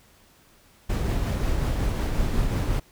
brown noise with tremolo, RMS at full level -23 dBFS, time 0.89-2.8 s, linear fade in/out 10 ms, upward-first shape triangle, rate 5.5 Hz, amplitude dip 30%, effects pink hiss -57 dBFS RMS until 2.91 s

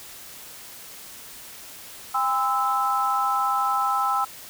sine tone cluster, 803 / 1024 / 1312 Hz, G5 / C6 / E6, +41 / -38 / -9 cents, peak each -25 / -27 / -23 dBFS, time 2.14-4.25 s, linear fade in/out 10 ms, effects white hiss -42 dBFS RMS until 4.49 s

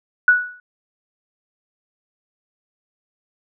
sine tone with exponential decay, 1472 Hz, F#6, 9 cents flat, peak -6 dBFS, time 0.28-0.6 s, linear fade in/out 2 ms, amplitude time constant 69 ms, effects none

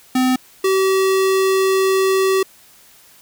square tone pair in turn, 256 / 382.7 Hz, C4 / G4, -38 / -42 cents, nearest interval perfect fifth, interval 696 cents, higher second, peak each -14 dBFS, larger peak neither, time 0.15-0.36 / 0.64-2.43 s, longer second, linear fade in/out 5 ms, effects white hiss -48 dBFS RMS until 3.21 s

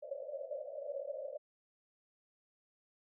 pink band-pass noise, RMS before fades -43 dBFS, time 0.02-1.38 s, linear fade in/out 20 ms, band 530 to 610 Hz, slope 96 dB/octave, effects none

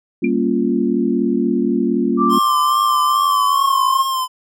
sine chord, G half-diminished seventh, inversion none, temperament equal, 196 / 233.1 / 277.2 / 349.2 Hz, G3 / Bb3 / Db4 / F4, 0 / 0 / 0 / 0 cents, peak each -22 / -18 / -20 / -20 dBFS, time 0.22-2.39 s, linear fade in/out 10 ms
sine tone with exponential decay, 2381 Hz, D7, 23 cents sharp, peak -20 dBFS, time 0.24-0.31 s, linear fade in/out 5 ms, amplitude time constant 15 ms
sine tone with pitch glide, 1174.7 to 1077.2 Hz, D6 to C#6, 0 to -50 cents, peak -14 dBFS, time 2.17-4.06 s, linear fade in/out 50 ms, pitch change -150 cents, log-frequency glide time 3.11-3.86 s
square tone with vibrato, 1046.5 Hz, C6, in tune, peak -18 dBFS, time 2.29-4.28 s, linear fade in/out 50 ms, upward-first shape triangle, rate 2.4 Hz, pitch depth 50 cents each way
effects none

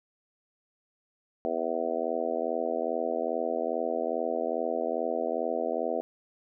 harmonic tone, 82.41 Hz, E2, in tune, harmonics 3 / 4 / 5 / 6 / 7 / 8 / 9, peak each -38 / -37 / -36 / -33 / -36 / -32 / -37 dBFS, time 1.45-6.01 s, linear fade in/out 0 ms, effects none

